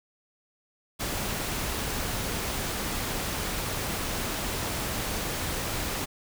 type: noise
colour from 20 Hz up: pink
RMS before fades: -31 dBFS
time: 0.99-6.06 s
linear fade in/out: 20 ms
effects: none